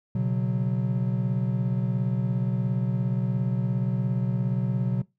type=chord; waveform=triangle; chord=B suspended second; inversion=none; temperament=equal with one note detuned; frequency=123.47 / 140.61 / 185 Hz; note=B2 / C#3 / F#3; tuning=0 / +25 / 0 cents; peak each=-24 / -28 / -25 dBFS; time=0.15-5.02 s; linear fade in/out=5 ms; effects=noise-tail reverb RT60 0.2 s tail -20 dB re dry